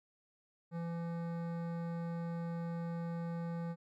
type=tone with hard clipping; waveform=sine; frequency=168.8 Hz; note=E3; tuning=41 cents sharp; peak=-39 dBFS; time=0.71-3.76 s; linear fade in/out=50 ms; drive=15 dB; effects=none